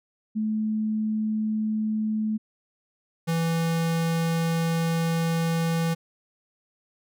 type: tone pair in turn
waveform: sine / square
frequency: 216.3 / 165.39 Hz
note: A3 / E3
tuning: -29 / +6 cents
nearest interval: perfect fourth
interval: 465 cents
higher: first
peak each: -23 dBFS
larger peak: neither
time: 0.35-2.38 / 3.27-5.95 s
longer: second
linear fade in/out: 20 ms
effects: none